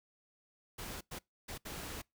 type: noise bursts at uneven times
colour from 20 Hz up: pink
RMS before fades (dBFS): -44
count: 4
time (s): 0.78-1.01 / 1.11-1.19 / 1.48-1.58 / 1.65-2.02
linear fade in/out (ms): 10
effects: noise-tail reverb RT60 0.2 s tail -25 dB re dry